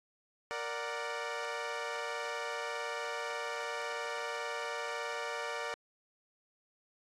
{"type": "chord", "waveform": "15% pulse", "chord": "Bb augmented", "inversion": "none", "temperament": "equal", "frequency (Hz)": [466.2, 587.3, 740], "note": ["Bb4", "D5", "F#5"], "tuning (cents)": [0, 0, 0], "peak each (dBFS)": [-33, -33, -37], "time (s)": [0.51, 5.74], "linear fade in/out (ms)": 0, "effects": ["low-pass 6000 Hz 12 dB/octave", "AAC 64 kbps"]}